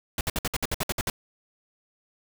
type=noise bursts; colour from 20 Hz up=pink; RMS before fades=-27 dBFS; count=11; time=0.18-1.1 s; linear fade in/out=2 ms; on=30 ms; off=59 ms; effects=none